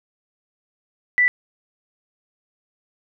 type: tone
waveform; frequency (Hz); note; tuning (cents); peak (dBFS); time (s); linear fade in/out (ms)
sine; 1975.5; B6; 0; -13; 1.18-1.28; 0
effects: none